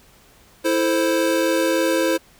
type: chord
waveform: square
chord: A minor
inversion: second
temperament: equal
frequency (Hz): 329.6 / 440 / 523.3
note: E4 / A4 / C5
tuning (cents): 0 / 0 / 0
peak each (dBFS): -21 / -27 / -21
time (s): 0.64-2.18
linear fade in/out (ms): 20
effects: pink hiss -52 dBFS RMS until 2.39 s